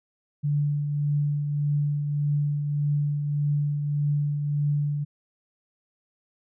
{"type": "tone with tremolo", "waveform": "sine", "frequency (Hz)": 146, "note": "D3", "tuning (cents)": -10, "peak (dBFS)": -20, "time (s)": [0.43, 5.05], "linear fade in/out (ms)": 20, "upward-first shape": "triangle", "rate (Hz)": 1.7, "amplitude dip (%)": 45, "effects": []}